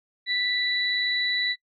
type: tone pair together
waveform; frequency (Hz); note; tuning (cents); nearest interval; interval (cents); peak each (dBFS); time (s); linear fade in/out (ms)
sine; 1975.5 / 3951; B6 / B7; 0 / 0; octave; 1200; -26 / -25; 0.26-1.56; 50
effects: noise-tail reverb RT60 0.1 s tail -23 dB re dry